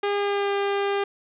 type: tone with pitch glide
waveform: sawtooth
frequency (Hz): 405.8 to 400.4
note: G#4 to G4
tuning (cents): -40 to +37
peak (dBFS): -18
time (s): 0.03-1.04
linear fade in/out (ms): 5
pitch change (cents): -23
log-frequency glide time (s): 0.17-0.52
effects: resampled to 8000 Hz + 10-bit